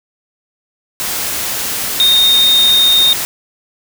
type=tone in noise; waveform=sine; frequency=3686 Hz; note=A#7; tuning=20 cents flat; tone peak=-7 dBFS; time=2-3.13 s; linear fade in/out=0 ms; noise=white; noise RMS=-19 dBFS; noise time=1-3.25 s; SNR=+9 dB; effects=none